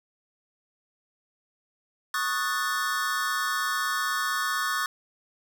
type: chord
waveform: square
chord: D# half-diminished seventh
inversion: third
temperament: equal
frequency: 1108.7 / 1244.5 / 1480 / 1760 Hz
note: C#6 / D#6 / F#6 / A6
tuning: 0 / 0 / 0 / 0 cents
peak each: -32 dBFS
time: 2.14-4.86 s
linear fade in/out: 2 ms
effects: none